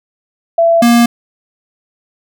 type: tone pair in turn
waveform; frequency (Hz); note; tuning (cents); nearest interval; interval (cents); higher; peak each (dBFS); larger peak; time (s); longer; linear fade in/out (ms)
sine / square; 670 / 236.3; E5 / A#3; +28 / +24; octave + tritone; 1804; first; -6; neither; 0.58-0.82 / 0.82-1.06; neither; 5
effects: none